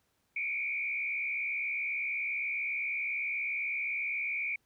sine tone with frequency modulation, 2322 Hz, D7, 20 cents flat, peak -31 dBFS, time 0.36-4.56 s, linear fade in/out 5 ms, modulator 67.6 Hz, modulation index 1.7, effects pink hiss -75 dBFS RMS until 4.65 s + high-pass 60 Hz 12 dB/octave

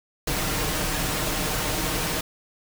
pink noise with comb filter, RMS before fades -26 dBFS, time 0.27-2.21 s, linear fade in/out 5 ms, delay 6.5 ms, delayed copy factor +0.5, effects none

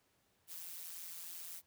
blue noise with amplitude modulation, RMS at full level -44 dBFS, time 0.47-1.62 s, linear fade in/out 50 ms, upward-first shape sine, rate 171 Hz, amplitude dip 85%, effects pink hiss -75 dBFS RMS until 1.66 s + high-pass 80 Hz 12 dB/octave

